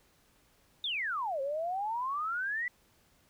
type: exponential two-way sweep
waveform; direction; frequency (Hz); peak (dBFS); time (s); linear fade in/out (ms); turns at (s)
sine; down then up; 3729 to 529 to 1999; -31; 0.84-2.68; 2; 1.41
effects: pink hiss -67 dBFS RMS until 3.29 s